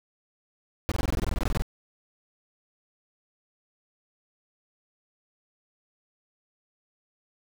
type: noise bursts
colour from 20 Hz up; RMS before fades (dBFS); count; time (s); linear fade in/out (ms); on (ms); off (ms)
brown; -25; 16; 0.89-1.621; 0; 26; 21
effects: none